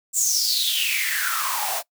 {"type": "noise with high-pass filter sweep", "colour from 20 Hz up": "white", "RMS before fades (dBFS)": -23, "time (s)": [0.13, 1.83], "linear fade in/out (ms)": 50, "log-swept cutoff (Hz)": [7700, 650], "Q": 8.3, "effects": ["noise-tail reverb RT60 0.1 s tail -21 dB re dry"]}